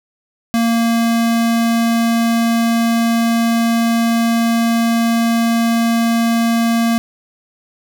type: tone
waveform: square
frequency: 230.9 Hz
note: A#3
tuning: 16 cents flat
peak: -13 dBFS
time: 0.54-6.98 s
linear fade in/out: 0 ms
effects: none